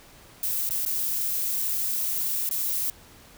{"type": "noise with dropouts", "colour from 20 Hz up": "violet", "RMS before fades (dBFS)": -27, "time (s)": [0.43, 2.9], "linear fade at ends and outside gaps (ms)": 1, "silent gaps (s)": [[0.692, 0.708], [0.851, 0.861], [2.491, 2.511]], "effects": ["pink hiss -51 dBFS RMS until 3.37 s"]}